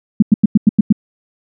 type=tone bursts; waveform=sine; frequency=210.4 Hz; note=G#3; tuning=23 cents sharp; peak=-3 dBFS; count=7; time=0.2-0.926 s; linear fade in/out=5 ms; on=24 ms; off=93 ms; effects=none